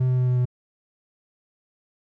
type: tone with pitch steps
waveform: triangle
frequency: 127.9 / 127.02 / 126.14 / 125.27 / 124.4 Hz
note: C3 / B2 / B2 / B2 / B2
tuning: -39 / +49 / +37 / +25 / +13 cents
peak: -16 dBFS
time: 0-0.455 s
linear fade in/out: 10 ms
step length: 91 ms
effects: none